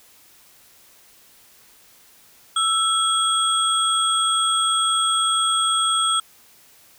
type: tone cluster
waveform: sine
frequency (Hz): 1325 / 3328 / 8290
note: E6 / G#7 / C9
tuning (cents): +9 / +3 / -17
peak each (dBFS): -20 / -21 / -25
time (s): 2.56-6.2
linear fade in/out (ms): 5
effects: white hiss -52 dBFS RMS until 6.98 s